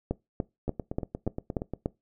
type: two click trains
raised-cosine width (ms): 2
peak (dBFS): -19 / -14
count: 10 / 7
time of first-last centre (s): 0.68-1.736 / 0.11-1.859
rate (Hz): 8.52 / 3.43
effects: noise-tail reverb RT60 0.2 s tail -21 dB re dry